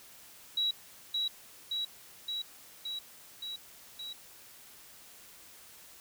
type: tone with echo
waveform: sine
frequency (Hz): 3887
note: B7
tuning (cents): -28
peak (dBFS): -27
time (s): 0.57-0.71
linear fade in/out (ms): 5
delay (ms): 570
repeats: 6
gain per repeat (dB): -2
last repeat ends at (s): 4.13
effects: white hiss -54 dBFS RMS until 6 s